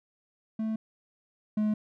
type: tone pair in turn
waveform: triangle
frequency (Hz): 220 / 212.9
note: A3 / G#3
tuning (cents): 0 / +43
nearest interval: minor second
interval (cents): 57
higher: first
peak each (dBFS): -26 / -22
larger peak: second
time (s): 0.59-0.76 / 1.57-1.74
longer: neither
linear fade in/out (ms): 5
effects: none